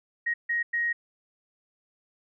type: tone bursts at uneven times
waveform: sine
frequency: 1881 Hz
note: A#6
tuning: 15 cents sharp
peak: -24 dBFS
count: 3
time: 0.26-0.34 / 0.49-0.63 / 0.73-0.93 s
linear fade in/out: 10 ms
effects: none